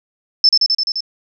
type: tone with echo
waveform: sine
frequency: 5274 Hz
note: E8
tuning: in tune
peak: -6 dBFS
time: 0.44-0.49 s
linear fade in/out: 2 ms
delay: 86 ms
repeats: 6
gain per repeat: -2 dB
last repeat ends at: 1.006 s
effects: none